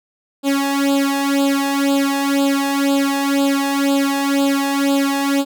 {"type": "tone with flanger", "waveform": "sawtooth", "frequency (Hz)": 277.9, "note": "C#4", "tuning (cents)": 4, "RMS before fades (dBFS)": -17, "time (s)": [0.43, 5.45], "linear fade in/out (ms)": 50, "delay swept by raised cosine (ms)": [0.25, 1.17], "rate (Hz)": 2, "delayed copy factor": 0.95, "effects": []}